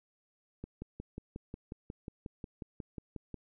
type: click train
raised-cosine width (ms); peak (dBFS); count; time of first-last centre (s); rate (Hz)
3; -28; 16; 0.64-3.343; 5.55
effects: none